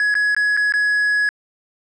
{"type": "tone with dropouts", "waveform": "triangle", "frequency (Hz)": 1680, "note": "G#6", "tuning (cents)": 19, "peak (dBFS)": -13, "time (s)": [0, 1.29], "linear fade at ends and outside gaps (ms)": 1, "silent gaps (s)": [[0.142, 0.152], [0.348, 0.365], [0.567, 0.573], [0.723, 0.738]], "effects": ["resampled to 22050 Hz", "9-bit"]}